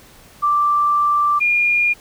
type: tone pair in turn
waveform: sine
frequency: 1174.7 / 2420 Hz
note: D6 / D#7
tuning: 0 / -49 cents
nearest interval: octave + minor second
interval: 1251 cents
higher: second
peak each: -13 dBFS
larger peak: neither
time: 0.42-1.4 / 1.4-1.94 s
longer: first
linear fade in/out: 20 ms
effects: pink hiss -46 dBFS RMS until 2 s